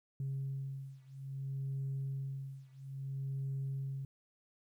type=beating tone pair; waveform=sine; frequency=135.6 / 136.2 Hz; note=C#3 / C#3; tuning=-38 / -30 cents; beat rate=0.6 Hz; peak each=-39 / -40 dBFS; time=0.2-4.05 s; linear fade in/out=2 ms; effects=tanh soft clip ceiling -32 dBFS + 12-bit